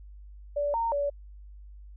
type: tone with pitch steps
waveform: sine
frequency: 579 / 920 / 572 Hz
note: D5 / A#5 / D5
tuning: -25 / -23 / -46 cents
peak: -25 dBFS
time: 0.56-1.1 s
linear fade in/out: 10 ms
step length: 180 ms
effects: added 50 Hz sine -44 dBFS peak until 1.96 s